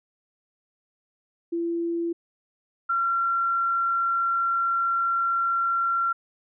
sine tone pair in turn, 338.2 / 1367.7 Hz, E4 / F6, +44 / -37 cents, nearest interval 2 octaves, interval 2419 cents, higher second, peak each -24 / -21 dBFS, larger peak second, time 1.52-2.13 / 2.89-6.13 s, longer second, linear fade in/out 10 ms, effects none

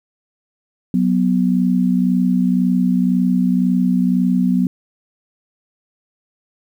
sine tone pair together, 184.97 / 246.9 Hz, F#3 / B3, 0 / 0 cents, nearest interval perfect fourth, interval 500 cents, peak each -15 / -16 dBFS, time 0.94-4.67 s, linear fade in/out 2 ms, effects 8-bit

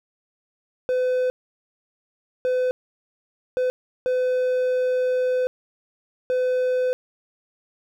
triangle tone bursts at uneven times, 506 Hz, B4, 42 cents sharp, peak -17 dBFS, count 5, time 0.89-1.3 / 2.45-2.71 / 3.57-3.7 / 4.06-5.47 / 6.3-6.93 s, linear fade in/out 0 ms, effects none

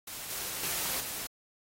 white noise with level steps, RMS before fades -41 / -37 / -33 / -38 dBFS, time 0.07-1.27 s, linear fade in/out 5 ms, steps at 0.3 / 0.63 / 1 s, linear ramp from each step 5 ms, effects AAC 48 kbps

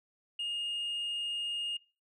sine tone, 2843 Hz, F7, 30 cents sharp, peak -31 dBFS, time 0.39-1.77 s, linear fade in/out 5 ms, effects noise-tail reverb RT60 0.3 s tail -20 dB re dry + tanh soft clip ceiling -31 dBFS

